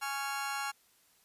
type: chord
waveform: 30% pulse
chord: Db major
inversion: second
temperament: just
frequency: 831.5 / 1108.7 / 1385.9 Hz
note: Ab5 / Db6 / F6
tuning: +2 / 0 / -14 cents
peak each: -35 / -38 / -36 dBFS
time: 0.01-0.72 s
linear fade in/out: 20 ms
effects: white hiss -67 dBFS RMS until 1.24 s + resampled to 32000 Hz